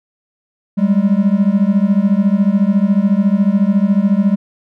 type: beating tone pair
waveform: triangle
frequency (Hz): 192.7 / 206.7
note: G3 / G#3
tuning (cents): -29 / -8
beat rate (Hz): 14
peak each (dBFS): -11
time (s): 0.77-4.36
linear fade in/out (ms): 20
effects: none